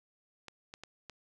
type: clicks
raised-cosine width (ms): 0.2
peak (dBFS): -28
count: 4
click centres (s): 0.483 / 0.739 / 0.836 / 1.097
effects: none